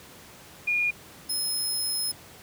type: tone pair in turn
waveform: sine / 20% pulse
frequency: 2431 / 5151 Hz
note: D#7 / E8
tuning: -41 / -41 cents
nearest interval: octave + minor second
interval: 1300 cents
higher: second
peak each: -22 / -21 dBFS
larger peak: second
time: 0.67-0.91 / 1.29-2.12 s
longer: second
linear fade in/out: 10 ms
effects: pink hiss -48 dBFS RMS until 2.42 s + high-pass 80 Hz 12 dB/octave